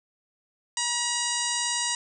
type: harmonic tone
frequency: 958 Hz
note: A#5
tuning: 47 cents sharp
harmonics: 1 / 2 / 3 / 4 / 5 / 6 / 7 / 8 / 9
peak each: -34 / -34 / -34 / -34 / -34 / -34 / -34 / -34 / -34 dBFS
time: 0.77-1.95 s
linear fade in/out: 2 ms
effects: none